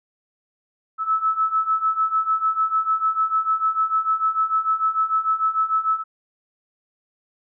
sine beating tone pair, 1300 / 1306.7 Hz, E6 / E6, -24 / -16 cents, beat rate 6.7 Hz, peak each -23 / -20 dBFS, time 0.98-6.04 s, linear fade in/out 50 ms, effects none

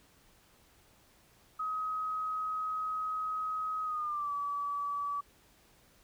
sine tone with pitch glide, 1266 to 1147.6 Hz, D#6 to D6, +30 to -40 cents, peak -32 dBFS, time 1.59-5.21 s, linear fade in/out 10 ms, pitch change -170 cents, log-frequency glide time 3.83-4.33 s, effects pink hiss -64 dBFS RMS until 6.03 s

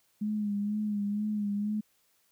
sine tone with vibrato, 207.7 Hz, G#3, in tune, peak -28 dBFS, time 0.21-1.81 s, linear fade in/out 10 ms, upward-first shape sine, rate 2.1 Hz, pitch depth 43 cents each way, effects white hiss -70 dBFS RMS until 2.31 s

